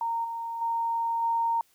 sine tone with level steps, 923 Hz, A#5, 17 cents flat, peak -26 / -31 / -25 / -23 dBFS, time 0.01-1.61 s, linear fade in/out 2 ms, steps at 0.24 / 0.61 / 1.22 s, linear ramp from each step 10 ms, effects white hiss -65 dBFS RMS until 1.74 s

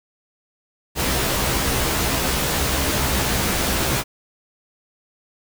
pink noise with comb filter, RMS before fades -21 dBFS, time 0.95-4.04 s, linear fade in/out 50 ms, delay 15 ms, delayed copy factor +0.75, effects none

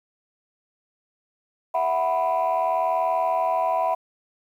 sine chord, E suspended second, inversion none, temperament equal, 659.3 / 740 / 987.8 Hz, E5 / F#5 / B5, 0 / 0 / 0 cents, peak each -23 dBFS, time 1.74-3.95 s, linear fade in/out 10 ms, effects tanh soft clip ceiling -15 dBFS + 9-bit

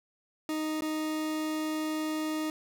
40% pulse tone with dropouts, 310.7 Hz, D#4, 2 cents flat, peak -29 dBFS, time 0.49-2.5 s, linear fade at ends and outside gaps 1 ms, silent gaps 0.808-0.821 s, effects none

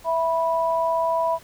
sine tone pair together, 659.3 / 982.3 Hz, E5 / B5, 0 / -10 cents, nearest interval perfect fifth, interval 690 cents, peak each -22 dBFS, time 0.04-1.39 s, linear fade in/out 50 ms, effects pink hiss -49 dBFS RMS until 1.43 s

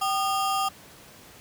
square ring-modulated tone, 998 Hz, B5, 18 cents sharp, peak -21 dBFS, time 0.01-0.69 s, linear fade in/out 10 ms, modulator 222 Hz, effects pink hiss -49 dBFS RMS until 1.4 s + high-pass 80 Hz 12 dB/octave

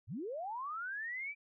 sine linear sweep, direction up, 75.7 to 2358 Hz, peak -38 dBFS, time 0.07-1.35 s, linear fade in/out 50 ms, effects none

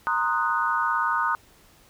sine chord, C half-diminished seventh, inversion third, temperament equal with one note detuned, 928.6 / 1046.5 / 1244.5 / 1480 Hz, Bb5 / C6 / Eb6 / Gb6, -7 / 0 / 0 / 0 cents, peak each -27 / -30 / -25 / -27 dBFS, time 0.07-1.35 s, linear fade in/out 0 ms, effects pink hiss -56 dBFS RMS until 1.89 s

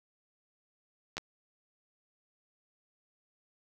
clicks, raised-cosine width 0.2 ms, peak -18 / -20 dBFS, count 2, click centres 1.169 / 1.18 s, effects none

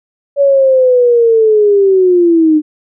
sine linear sweep, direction down, 568 to 300.5 Hz, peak -5 dBFS, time 0.36-2.62 s, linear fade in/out 50 ms, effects none

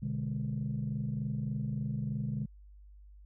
sine chord, G# diminished, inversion first, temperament equal, 123.47 / 146.83 / 207.7 Hz, B2 / D3 / G#3, 0 / 0 / 0 cents, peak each -35 / -35 / -36 dBFS, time 0.02-2.46 s, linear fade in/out 10 ms, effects tanh soft clip ceiling -25 dBFS + added 50 Hz sine -51 dBFS peak until 3.25 s

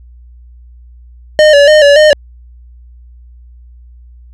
square tone with vibrato, 591 Hz, D5, 11 cents sharp, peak -3 dBFS, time 1.39-2.13 s, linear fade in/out 0 ms, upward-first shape square, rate 3.5 Hz, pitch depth 59 cents each way, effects added 60 Hz sine -34 dBFS peak until 4.33 s + low-pass 5000 Hz 12 dB/octave

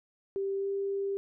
sine tone with pitch glide, 392 to 395.4 Hz, G4 to G4, 0 to +15 cents, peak -29 dBFS, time 0.36-1.17 s, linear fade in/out 0 ms, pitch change +15 cents, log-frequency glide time 0.57-0.67 s, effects none

